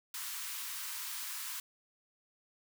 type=high-pass noise; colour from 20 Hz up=white; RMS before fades=-41 dBFS; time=0.14-1.6 s; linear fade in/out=2 ms; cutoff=910 Hz; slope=96 dB/octave; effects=none